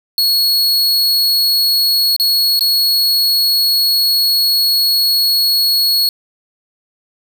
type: tone with dropouts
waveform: 45% pulse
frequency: 4341 Hz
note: C#8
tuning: 37 cents flat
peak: -10 dBFS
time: 0.18-6.09 s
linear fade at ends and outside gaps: 1 ms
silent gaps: 2.164-2.198 / 2.593-2.608 s
effects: none